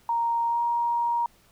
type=tone with pitch glide; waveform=sine; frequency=932.3 to 943.1 Hz; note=A#5 to A#5; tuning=0 to +20 cents; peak=-22 dBFS; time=0.09-1.26 s; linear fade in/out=2 ms; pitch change=+20 cents; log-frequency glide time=0.47-0.6 s; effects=pink hiss -60 dBFS RMS until 1.51 s